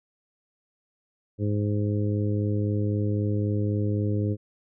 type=harmonic tone; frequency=103.83 Hz; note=G#2; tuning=in tune; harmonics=1 / 2 / 3 / 4 / 5; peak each=-24 / -31 / -31 / -34 / -37 dBFS; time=1.38-4.37 s; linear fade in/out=50 ms; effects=none